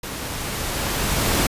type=noise with level ramp; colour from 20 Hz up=pink; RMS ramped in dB=-31 to -19 dBFS; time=0.03-1.47 s; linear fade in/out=5 ms; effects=resampled to 32000 Hz